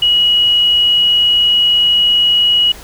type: tone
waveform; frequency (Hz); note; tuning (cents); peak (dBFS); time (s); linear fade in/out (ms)
sine; 2910; F#7; -29; -8; 0.02-2.72; 5
effects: added 50 Hz sine -43 dBFS peak until 2.83 s + pink hiss -35 dBFS RMS until 2.83 s